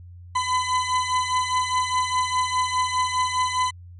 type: beating tone pair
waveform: 40% pulse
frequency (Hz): 1007 / 1011.9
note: B5 / B5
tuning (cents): +33 / +42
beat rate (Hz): 4.9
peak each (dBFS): -22 / -25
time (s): 0.35-3.71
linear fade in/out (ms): 10
effects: added 88 Hz sine -40 dBFS peak until 3.99 s + resampled to 22050 Hz